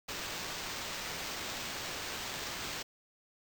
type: noise with sample-and-hold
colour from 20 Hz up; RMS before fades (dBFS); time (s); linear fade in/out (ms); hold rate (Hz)
violet; -40; 0.08-2.83; 10; 11025
effects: none